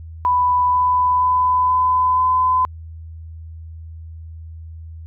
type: tone with pitch steps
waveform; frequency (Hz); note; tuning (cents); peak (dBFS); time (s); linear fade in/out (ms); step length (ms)
sine; 992 / 997.7 / 1003.5 / 1009.3 / 1015.2; B5 / B5 / B5 / B5 / B5; +7 / +17 / +27 / +37 / +47; -13; 0.25-2.65; 0; 480
effects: added 81 Hz sine -32 dBFS peak until 5.06 s